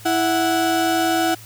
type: tone pair together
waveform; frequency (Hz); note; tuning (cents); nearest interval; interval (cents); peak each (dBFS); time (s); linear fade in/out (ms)
35% pulse; 329.6 / 739.3; E4 / F#5; 0 / -2; octave + major second; 1398; -18; 0.05-1.35; 10
effects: added 110 Hz sine -42 dBFS peak until 1.45 s + white hiss -43 dBFS RMS until 1.45 s